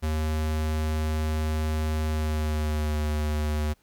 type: tone with pitch glide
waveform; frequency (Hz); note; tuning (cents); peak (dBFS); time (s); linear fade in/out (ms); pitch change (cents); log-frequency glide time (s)
square; 77.78 to 75.65; D#2 to D#2; 0 to -48; -25; 0.02-3.74; 20; -48; 2.07-3
effects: pink hiss -66 dBFS RMS until 3.82 s